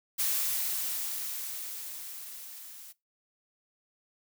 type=noise with level ramp; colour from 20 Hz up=blue; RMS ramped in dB=-28 to -48 dBFS; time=0.18-2.93 s; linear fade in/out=20 ms; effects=noise-tail reverb RT60 0.2 s tail -20 dB re dry